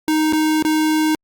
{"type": "tone with dropouts", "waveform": "square", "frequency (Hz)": 311.1, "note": "D#4", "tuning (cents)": 0, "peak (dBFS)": -15, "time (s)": [0.08, 1.15], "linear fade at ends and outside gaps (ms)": 1, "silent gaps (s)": [[0.326, 0.332], [0.625, 0.649]], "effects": ["Opus 48 kbps"]}